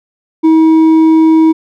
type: tone with hard clipping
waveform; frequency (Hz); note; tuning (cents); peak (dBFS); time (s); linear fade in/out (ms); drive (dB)
sine; 320; D#4; +49; -5; 0.43-1.53; 20; 4
effects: none